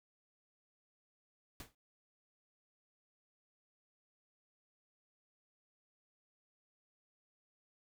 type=noise with exponential decay; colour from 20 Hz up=pink; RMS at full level=-45 dBFS; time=1.6-1.75 s; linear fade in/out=2 ms; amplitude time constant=31 ms; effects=none